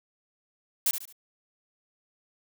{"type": "noise with echo", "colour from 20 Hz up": "blue", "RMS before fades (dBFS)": -24, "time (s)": [0.86, 0.91], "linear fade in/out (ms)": 2, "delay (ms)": 72, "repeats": 3, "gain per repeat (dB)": -9, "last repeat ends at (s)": 1.126, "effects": []}